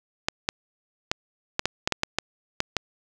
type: clicks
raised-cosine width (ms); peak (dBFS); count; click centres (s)
0.2; -5; 11; 0.285 / 0.489 / 1.115 / 1.594 / 1.656 / 1.875 / 1.923 / 2.034 / 2.186 / 2.604 / 2.767
effects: none